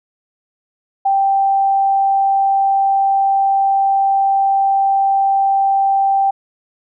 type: tone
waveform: sine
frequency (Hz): 784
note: G5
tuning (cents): 0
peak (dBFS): -11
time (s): 1.05-6.31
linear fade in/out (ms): 10
effects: none